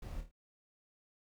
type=noise with echo; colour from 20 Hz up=brown; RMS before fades=-43 dBFS; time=0.02-0.21 s; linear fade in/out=5 ms; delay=26 ms; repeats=4; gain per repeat=-6 dB; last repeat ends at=0.314 s; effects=none